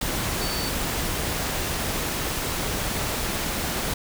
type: tone in noise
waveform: sine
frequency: 4524 Hz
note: C#8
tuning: 34 cents sharp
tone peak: -32 dBFS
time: 0.41-0.69 s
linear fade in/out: 5 ms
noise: pink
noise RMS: -27 dBFS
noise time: 0.01-3.94 s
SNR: -8 dB
effects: none